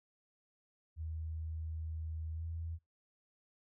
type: tone with pitch glide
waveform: sine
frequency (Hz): 79.8 to 82.33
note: D#2 to E2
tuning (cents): +44 to -2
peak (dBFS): -38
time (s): 0.96-2.79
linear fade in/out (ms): 50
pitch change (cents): +54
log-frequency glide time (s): 2.34-2.44
effects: noise-tail reverb RT60 0.2 s tail -25 dB re dry